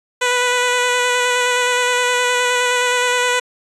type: tone with vibrato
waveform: 10% pulse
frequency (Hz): 493.9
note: B4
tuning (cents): 0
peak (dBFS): -6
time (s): 0.21-3.4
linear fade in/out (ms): 10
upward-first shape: square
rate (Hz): 9.6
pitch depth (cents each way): 12
effects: resampled to 24000 Hz